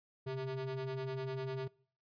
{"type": "ring-modulated tone", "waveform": "square", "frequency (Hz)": 130.5, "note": "C3", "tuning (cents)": -4, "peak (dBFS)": -35, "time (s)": [0.26, 1.68], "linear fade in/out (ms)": 10, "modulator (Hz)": 266, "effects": ["noise-tail reverb RT60 0.5 s tail -23 dB re dry", "resampled to 11025 Hz"]}